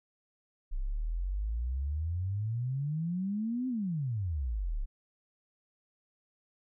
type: exponential two-way sweep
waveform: sine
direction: up then down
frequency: 30.87 to 261.6 to 30.87 Hz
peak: -30 dBFS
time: 0.71-4.86 s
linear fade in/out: 20 ms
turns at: 3.68 s
effects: none

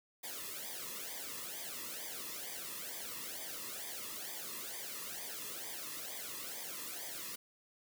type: noise with flanger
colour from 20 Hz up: white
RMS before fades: -44 dBFS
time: 0.23-7.36 s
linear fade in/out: 10 ms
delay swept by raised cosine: 0.72 to 1.34 ms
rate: 2.2 Hz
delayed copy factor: -0.8
effects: none

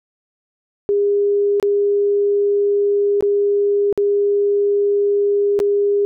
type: tone with dropouts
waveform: sine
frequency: 406 Hz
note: G#4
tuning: 39 cents flat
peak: -13 dBFS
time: 0.89-6.05 s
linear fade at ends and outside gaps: 0 ms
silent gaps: 1.599-1.627 / 3.208-3.225 / 3.927-3.976 / 5.591-5.601 s
effects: none

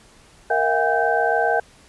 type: tone cluster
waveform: sine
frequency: 466.1 / 655 / 722 / 805 / 1551 Hz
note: A#4 / E5 / F#5 / G5 / G6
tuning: 0 / -11 / -43 / +46 / -19 cents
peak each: -23 dBFS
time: 0.5-1.6 s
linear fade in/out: 5 ms
effects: pink hiss -51 dBFS RMS until 1.88 s + resampled to 24000 Hz

